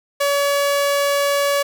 sawtooth tone, 567 Hz, C#5, 39 cents sharp, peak -12 dBFS, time 0.2-1.63 s, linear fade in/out 10 ms, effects none

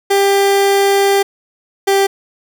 30% pulse tone pair in turn, 396.7 / 393.1 Hz, G4 / G4, +21 / +5 cents, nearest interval unison, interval 16 cents, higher first, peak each -7 dBFS, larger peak neither, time 0.1-1.23 / 1.87-2.07 s, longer first, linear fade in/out 10 ms, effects none

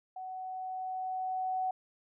sine tone with level ramp, 748 Hz, F#5, 19 cents sharp, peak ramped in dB -39 to -29 dBFS, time 0.16-1.71 s, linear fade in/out 5 ms, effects none

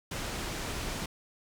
pink low-pass noise, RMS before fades -36 dBFS, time 0.11-1.06 s, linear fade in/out 5 ms, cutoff 8900 Hz, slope 12 dB/octave, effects none

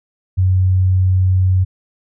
sine tone, 93 Hz, F#2, 9 cents sharp, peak -10 dBFS, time 0.37-1.65 s, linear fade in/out 20 ms, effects none

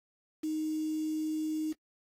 sine tone with quantisation, 311.1 Hz, D#4, in tune, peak -30 dBFS, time 0.43-1.73 s, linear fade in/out 10 ms, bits 8, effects noise-tail reverb RT60 0.1 s tail -23 dB re dry + AAC 48 kbps

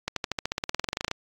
accelerating click train, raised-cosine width 0.2 ms, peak -10 dBFS, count 20, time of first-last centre 0.08-1.114 s, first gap 83 ms, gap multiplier 0.95, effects AAC 64 kbps

